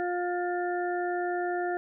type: harmonic tone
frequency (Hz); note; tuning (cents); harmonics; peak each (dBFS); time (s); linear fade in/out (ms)
354; F4; +23; 1 / 2 / 4 / 5; -30 / -31 / -39 / -39; 0-1.77; 0
effects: none